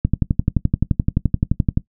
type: click train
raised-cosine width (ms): 5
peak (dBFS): -3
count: 21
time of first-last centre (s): 0.05-1.774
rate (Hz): 11.6
effects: noise-tail reverb RT60 0.1 s tail -18 dB re dry